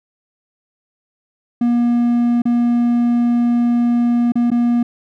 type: tone with dropouts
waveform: triangle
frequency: 238.8 Hz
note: A#3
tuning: 42 cents sharp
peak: -10 dBFS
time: 1.61-4.83 s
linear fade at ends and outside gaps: 5 ms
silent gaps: 2.42-2.454 / 4.321-4.355 / 4.504-4.515 s
effects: none